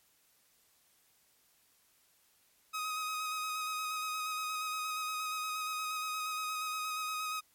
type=tone with vibrato; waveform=sawtooth; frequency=1259 Hz; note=D#6; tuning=20 cents sharp; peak=-31 dBFS; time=2.73-7.41 s; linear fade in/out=20 ms; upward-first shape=square; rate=8.5 Hz; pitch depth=16 cents each way; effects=white hiss -69 dBFS RMS until 7.54 s + MP3 64 kbps